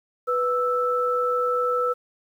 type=tone pair together; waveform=sine; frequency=493.9 / 1318.6 Hz; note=B4 / E6; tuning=0 / 0 cents; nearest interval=octave + perfect fourth; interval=1700 cents; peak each=-23 dBFS; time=0.27-1.94 s; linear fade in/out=20 ms; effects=9-bit